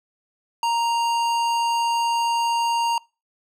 sine tone with hard clipping, 932.3 Hz, A#5, in tune, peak -21 dBFS, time 0.63-2.98 s, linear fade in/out 2 ms, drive 15 dB, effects noise-tail reverb RT60 0.3 s tail -25 dB re dry

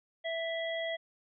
harmonic tone, 659.3 Hz, E5, in tune, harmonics 1 / 3 / 5, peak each -34 / -38 / -41 dBFS, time 0.24-0.97 s, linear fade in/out 20 ms, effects none

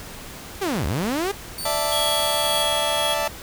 sawtooth linear two-way sweep, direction down then up, 415.3 to 61.74 to 415.3 Hz, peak -18 dBFS, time 0.61-1.32 s, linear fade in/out 10 ms, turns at 0.86 s
15% pulse tone, 4542 Hz, C#8, 41 cents sharp, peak -22 dBFS, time 1.58-2.63 s, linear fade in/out 5 ms
sawtooth chord, D suspended second, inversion none, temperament just, 587.3 / 660.7 / 881 Hz, D5 / E5 / A5, 0 / +4 / +2 cents, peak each -22 dBFS, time 1.65-3.28 s, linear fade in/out 5 ms
square tone with tremolo, 3322 Hz, G#7, in tune, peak -23 dBFS, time 1.92-3.14 s, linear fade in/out 2 ms, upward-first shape sine, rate 1.8 Hz, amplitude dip 30%
effects pink hiss -38 dBFS RMS until 3.42 s

